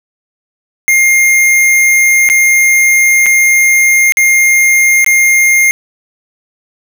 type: tone with dropouts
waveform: square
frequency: 2121 Hz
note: C7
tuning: 23 cents sharp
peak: -6 dBFS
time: 0.88-5.71 s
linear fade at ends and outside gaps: 0 ms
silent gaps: 2.289-2.299 / 3.26-3.265 / 4.122-4.171 / 5.045-5.063 s
effects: none